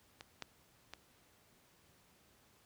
clicks, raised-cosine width 0.2 ms, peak -30 / -24 / -28 dBFS, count 3, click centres 0.209 / 0.423 / 0.936 s, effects pink hiss -68 dBFS RMS until 2.65 s + high-pass 60 Hz 12 dB/octave

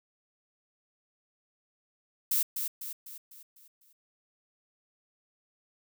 violet noise with echo, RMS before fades -27 dBFS, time 2.31-2.43 s, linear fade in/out 5 ms, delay 250 ms, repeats 6, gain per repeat -6 dB, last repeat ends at 3.93 s, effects none

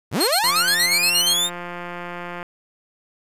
sawtooth linear sweep, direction up, 63.2 to 3729 Hz, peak -15 dBFS, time 0.11-1.5 s, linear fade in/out 50 ms
sawtooth tone bursts, 4244 Hz, C8, 24 cents sharp, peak -15 dBFS, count 10, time 0.2-1.339 s, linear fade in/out 10 ms, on 77 ms, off 41 ms
click train, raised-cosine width 0.5 ms, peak -17 dBFS, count 349, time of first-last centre 0.44-2.429 s, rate 175 Hz
effects resampled to 32000 Hz + 8-bit

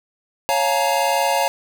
square chord, Bb minor seventh, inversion first, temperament equal with one note detuned, 554.4 / 698.5 / 851 / 932.3 Hz, Db5 / F5 / Ab5 / Bb5, 0 / 0 / +42 / 0 cents, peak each -23 dBFS, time 0.49-1.48 s, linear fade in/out 0 ms, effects none

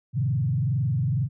sine tone with frequency modulation, 129.2 Hz, C3, 21 cents flat, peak -21 dBFS, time 0.13-1.29 s, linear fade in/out 50 ms, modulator 22 Hz, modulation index 1.2, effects none

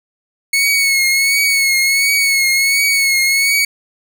sawtooth tone with vibrato, 2200 Hz, C#7, 14 cents flat, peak -8 dBFS, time 0.53-3.65 s, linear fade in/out 5 ms, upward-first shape triangle, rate 1.4 Hz, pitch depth 51 cents each way, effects none

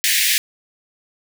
pink high-pass noise, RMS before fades -17 dBFS, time 0.04-0.38 s, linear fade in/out 0 ms, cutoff 1700 Hz, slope 96 dB/octave, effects none

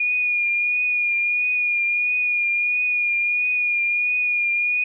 sine tone with vibrato, 2439 Hz, D#7, 35 cents flat, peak -18 dBFS, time 0-4.84 s, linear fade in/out 5 ms, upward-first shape triangle, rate 1.5 Hz, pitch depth 32 cents each way, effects none

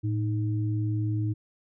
sine tone pair together, 109.99 / 311.1 Hz, A2 / D#4, 0 / 0 cents, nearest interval octave + tritone, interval 1800 cents, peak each -25 / -33 dBFS, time 0.03-1.34 s, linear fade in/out 20 ms, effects none

